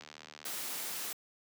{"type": "click train", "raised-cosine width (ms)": 0.2, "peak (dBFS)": -30, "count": 37, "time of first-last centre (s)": [0.01, 0.482], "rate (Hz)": 76.3}
{"type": "noise", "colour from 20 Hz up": "white", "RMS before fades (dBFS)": -39, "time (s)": [0.45, 1.13], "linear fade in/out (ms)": 5}
{"effects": ["high-pass 200 Hz 12 dB/octave"]}